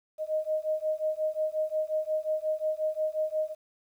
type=beating tone pair; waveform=sine; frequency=619 / 624.6 Hz; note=D#5 / D#5; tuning=-9 / +7 cents; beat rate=5.6 Hz; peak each=-30 dBFS; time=0.18-3.55 s; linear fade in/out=50 ms; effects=10-bit